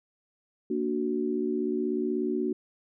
sine chord, Bb augmented, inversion none, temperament equal, 233.1 / 293.7 / 370 Hz, Bb3 / D4 / F#4, 0 / 0 / 0 cents, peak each -31 / -31 / -29 dBFS, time 0.7-2.53 s, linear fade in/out 5 ms, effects none

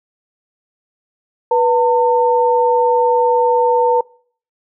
sine tone pair together, 489.5 / 905 Hz, B4 / A5, -15 / +48 cents, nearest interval major seventh, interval 1063 cents, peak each -13 dBFS, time 1.51-4.01 s, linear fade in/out 5 ms, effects noise-tail reverb RT60 0.5 s tail -24 dB re dry

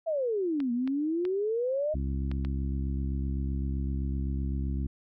sine exponential two-way sweep, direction down then up, 675 to 234 to 633 Hz, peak -26 dBFS, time 0.06-1.95 s, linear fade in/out 20 ms, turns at 0.72 s
clicks, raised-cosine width 0.3 ms, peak -26 dBFS, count 5, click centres 0.603 / 0.876 / 1.252 / 2.315 / 2.449 s
harmonic tone, 67.8 Hz, C#2, 38 cents flat, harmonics 1 / 2 / 3 / 4 / 5, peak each -29 / -36 / -38 / -40 / -46 dBFS, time 1.94-4.87 s, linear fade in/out 5 ms
effects none

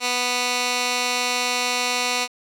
15% pulse tone with band-pass filter, 246.9 Hz, B3, in tune, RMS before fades -23 dBFS, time 0-2.28 s, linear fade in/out 50 ms, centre 4100 Hz, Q 0.77, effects none

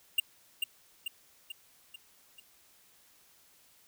square tone with echo, 2804 Hz, F7, 6 cents sharp, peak -23 dBFS, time 0.18-0.2 s, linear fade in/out 5 ms, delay 440 ms, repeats 5, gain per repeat -5 dB, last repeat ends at 2.4 s, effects white hiss -63 dBFS RMS until 3.87 s

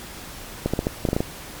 clicks, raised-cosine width 2 ms, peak -7 dBFS, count 9, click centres 0.66 / 0.736 / 0.791 / 0.869 / 1.052 / 1.088 / 1.131 / 1.165 / 1.205 s, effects pink hiss -38 dBFS RMS until 1.6 s + MP3 96 kbps

